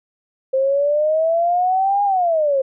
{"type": "exponential two-way sweep", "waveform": "sine", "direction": "up then down", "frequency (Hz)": [524, 820, 524], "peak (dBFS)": -14, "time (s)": [0.53, 2.62], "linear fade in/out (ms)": 10, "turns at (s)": 2.04, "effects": []}